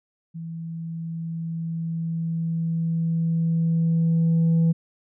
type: tone with level ramp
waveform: sine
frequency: 164.81 Hz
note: E3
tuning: in tune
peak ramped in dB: -31 to -13 dBFS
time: 0.34-4.73 s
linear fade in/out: 20 ms
effects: tanh soft clip ceiling -15 dBFS